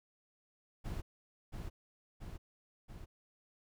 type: noise with echo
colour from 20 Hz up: brown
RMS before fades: -40 dBFS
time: 0.84-1.02 s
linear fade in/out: 20 ms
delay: 680 ms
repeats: 3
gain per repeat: -3 dB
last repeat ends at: 3.06 s
effects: none